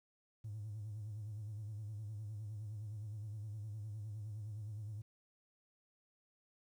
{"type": "tone with vibrato", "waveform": "triangle", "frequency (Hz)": 106, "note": "G#2", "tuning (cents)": 36, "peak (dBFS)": -39, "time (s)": [0.44, 5.02], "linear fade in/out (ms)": 10, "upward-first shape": "sine", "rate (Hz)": 9.7, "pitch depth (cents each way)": 80, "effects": ["tanh soft clip ceiling -39 dBFS", "12-bit"]}